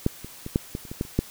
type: clicks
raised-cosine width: 3 ms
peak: -7 / -24 / -20 / -7 / -16 / -29 / -21 / -12 / -30 / -7 dBFS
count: 10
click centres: 0.064 / 0.246 / 0.464 / 0.559 / 0.751 / 0.852 / 0.915 / 1.011 / 1.051 / 1.19 s
effects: white hiss -45 dBFS RMS until 1.3 s